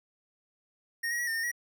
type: tone with pitch steps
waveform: square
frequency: 1854 / 1898 / 1925 / 1814 / 1827 / 1912 Hz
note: A#6 / A#6 / B6 / A#6 / A#6 / A#6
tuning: -10 / +31 / -45 / -48 / -35 / +43 cents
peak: -30 dBFS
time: 1.03-1.516 s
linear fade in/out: 10 ms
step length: 81 ms
effects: none